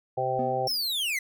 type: harmonic tone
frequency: 129.6 Hz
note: C3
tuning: 16 cents flat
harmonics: 1 / 3 / 4 / 5 / 6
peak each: -36 / -34 / -30 / -33 / -28 dBFS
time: 0.17-0.68 s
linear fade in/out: 10 ms
type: tone with exponential decay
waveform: triangle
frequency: 246.9 Hz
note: B3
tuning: in tune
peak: -27 dBFS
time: 0.39-0.9 s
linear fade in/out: 0 ms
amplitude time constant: 110 ms
type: linear sweep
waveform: 45% pulse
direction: down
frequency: 5500 to 1975.5 Hz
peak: -26 dBFS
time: 0.67-1.19 s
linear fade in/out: 5 ms
effects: none